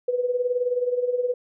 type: tone with tremolo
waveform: sine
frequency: 493.9 Hz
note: B4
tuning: in tune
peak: -18 dBFS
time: 0.08-1.34 s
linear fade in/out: 5 ms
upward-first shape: sine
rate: 19 Hz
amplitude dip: 70%
effects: none